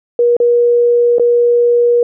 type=tone with dropouts; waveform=sine; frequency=478.5 Hz; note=A#4; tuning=45 cents sharp; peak=-7 dBFS; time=0.19-2.03 s; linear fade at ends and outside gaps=2 ms; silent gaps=0.367-0.401 / 1.184-1.196 s; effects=none